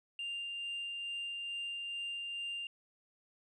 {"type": "tone with tremolo", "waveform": "sine", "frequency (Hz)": 2794, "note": "F7", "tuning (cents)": 0, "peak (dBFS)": -35, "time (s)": [0.19, 2.67], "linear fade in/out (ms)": 2, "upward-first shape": "sine", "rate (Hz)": 2.3, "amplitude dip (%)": 25, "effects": ["tanh soft clip ceiling -35 dBFS"]}